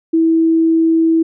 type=tone; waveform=sine; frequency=326.1 Hz; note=E4; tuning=19 cents flat; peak=-9 dBFS; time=0.13-1.23 s; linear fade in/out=10 ms; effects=none